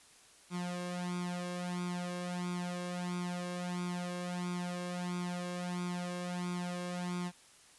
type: tone with flanger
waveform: sawtooth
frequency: 177.7 Hz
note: F3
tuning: 30 cents sharp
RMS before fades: -38 dBFS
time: 0.5-7.32 s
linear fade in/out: 50 ms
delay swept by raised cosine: 0.84 to 1.84 ms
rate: 1.5 Hz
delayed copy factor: +0.8
effects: white hiss -60 dBFS RMS until 7.78 s + resampled to 24000 Hz